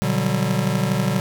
square chord, G major seventh, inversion first, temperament just, 122.5 / 147 / 183.75 / 196 Hz, B2 / D3 / F#3 / G3, -14 / +2 / -12 / 0 cents, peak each -25 dBFS, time 0.02-1.2 s, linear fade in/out 0 ms, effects none

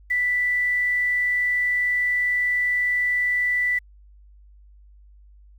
sine tone with quantisation, 1975.5 Hz, B6, in tune, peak -19 dBFS, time 0.1-3.79 s, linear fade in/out 10 ms, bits 8, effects added 50 Hz sine -47 dBFS peak until 5.58 s

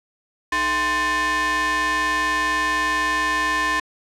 45% pulse ring-modulated tone, 367.9 Hz, F#4, 10 cents flat, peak -16 dBFS, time 0.52-3.8 s, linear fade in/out 5 ms, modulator 1410 Hz, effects low-pass 9000 Hz 12 dB/octave

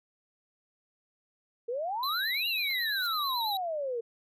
sine exponential two-way sweep, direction up then down, 451.8 to 2867 to 451.8 Hz, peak -30 dBFS, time 1.68-4.01 s, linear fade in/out 10 ms, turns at 2.47 s
square tone with vibrato, 3951 Hz, B7, in tune, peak -32 dBFS, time 2.03-3.57 s, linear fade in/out 2 ms, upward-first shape triangle, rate 9.1 Hz, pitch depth 73 cents each way
clicks, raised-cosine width 0.2 ms, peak -36 / -38 / -33 dBFS, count 3, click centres 2.348 / 2.579 / 2.71 s
blue noise with exponential growth, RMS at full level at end -45 dBFS, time 2.8-3.07 s, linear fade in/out 5 ms, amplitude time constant 57 ms
effects none

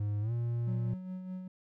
triangle tone with pitch glide, 103.6 to 118.32 Hz, G#2 to A#2, -4 to +26 cents, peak -28 dBFS, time 0-0.94 s, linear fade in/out 5 ms, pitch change +230 cents, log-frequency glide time 0.21-0.32 s
triangle tone with tremolo, 185 Hz, F#3, in tune, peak -34 dBFS, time 0.67-1.48 s, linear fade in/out 5 ms, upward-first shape sine, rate 4.9 Hz, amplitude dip 45%
effects none

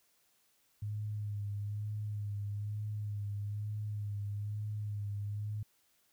sine tone with vibrato, 103.83 Hz, G#2, in tune, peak -35 dBFS, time 0.82-5.63 s, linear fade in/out 5 ms, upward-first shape sine, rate 1.1 Hz, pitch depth 33 cents each way, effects white hiss -72 dBFS RMS until 6.12 s

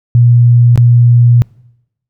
sine tone with dropouts, 120 Hz, B2, 49 cents flat, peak -3 dBFS, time 0.15-1.42 s, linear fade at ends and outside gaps 0 ms, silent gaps 0.758-0.776 s, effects noise-tail reverb RT60 0.9 s tail -25 dB re dry

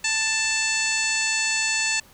harmonic tone, 883 Hz, A5, 6 cents sharp, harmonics 1 / 2 / 3 / 4 / 5 / 6 / 7 / 8 / 9, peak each -36 / -28 / -25 / -35 / -29 / -37 / -33 / -29 / -32 dBFS, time 0.04-2 s, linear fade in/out 5 ms, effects pink hiss -52 dBFS RMS until 2.13 s

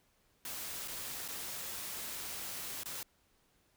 white noise with dropouts, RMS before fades -42 dBFS, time 0.45-3.03 s, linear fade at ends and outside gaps 2 ms, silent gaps 0.877-0.881 / 1.28-1.285 / 2.834-2.857 s, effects pink hiss -72 dBFS RMS until 3.76 s

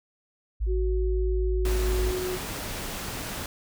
sine tone, 53.9 Hz, A1, 35 cents flat, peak -23 dBFS, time 0.6-2.12 s, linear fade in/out 20 ms
sine tone with pitch glide, 370 to 366.6 Hz, F#4 to F#4, 0 to -16 cents, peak -28 dBFS, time 0.66-2.39 s, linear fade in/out 50 ms, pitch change -16 cents, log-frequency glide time 1.28-2.27 s
pink noise, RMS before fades -34 dBFS, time 1.65-3.46 s, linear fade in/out 2 ms
effects none

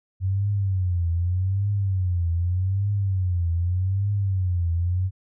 sine tone with vibrato, 92.7 Hz, F#2, 4 cents sharp, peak -20 dBFS, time 0.2-5.11 s, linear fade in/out 50 ms, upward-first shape triangle, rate 0.83 Hz, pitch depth 180 cents each way, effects none

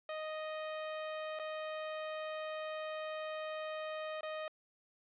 sawtooth tone with dropouts, 622.3 Hz, D#5, in tune, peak -35 dBFS, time 0.09-4.48 s, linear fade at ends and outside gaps 2 ms, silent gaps 1.39-1.396 / 4.209-4.231 s, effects resampled to 8000 Hz + 12-bit

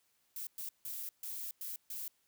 violet noise bursts at uneven times, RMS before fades -42 dBFS, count 6, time 0.36-0.47 / 0.58-0.69 / 0.85-1.09 / 1.23-1.51 / 1.61-1.76 / 1.9-2.08 s, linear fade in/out 2 ms, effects white hiss -75 dBFS RMS until 2.27 s

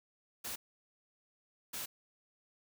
white noise bursts at uneven times, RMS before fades -41 dBFS, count 2, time 0.44-0.56 / 1.73-1.86 s, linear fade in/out 10 ms, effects none

